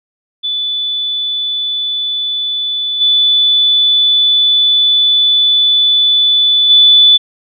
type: tone with level steps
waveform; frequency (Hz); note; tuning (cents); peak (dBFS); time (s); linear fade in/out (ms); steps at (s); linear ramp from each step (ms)
sine; 3480; A7; -20; -14 / -7 / -3; 0.43-7.18; 20; 3 / 6.69; 20
effects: none